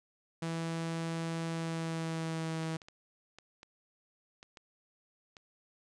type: tone with pitch glide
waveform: sawtooth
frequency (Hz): 164.81 to 161.23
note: E3 to E3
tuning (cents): 0 to -38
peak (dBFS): -30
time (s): 0.42-2.77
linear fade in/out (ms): 5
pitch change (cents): -38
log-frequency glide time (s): 1.49-2.62
type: clicks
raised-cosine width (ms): 0.2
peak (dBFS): -33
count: 9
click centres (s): 2.632 / 2.743 / 2.818 / 2.885 / 3.386 / 3.631 / 4.429 / 4.572 / 5.368
effects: resampled to 22050 Hz